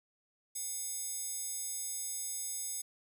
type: tone with high-pass filter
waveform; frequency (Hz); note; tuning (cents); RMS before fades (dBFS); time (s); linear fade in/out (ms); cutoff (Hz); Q
square; 720; F#5; -47; -39; 0.55-2.82; 10; 7900; 3.1
effects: none